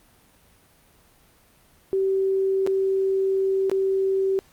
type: tone with dropouts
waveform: sine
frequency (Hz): 385.3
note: G4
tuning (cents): -30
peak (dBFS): -19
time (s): 1.93-4.39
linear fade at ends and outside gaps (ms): 0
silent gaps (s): 2.665-2.673 / 3.697-3.715
effects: pink hiss -57 dBFS RMS until 4.52 s + Opus 32 kbps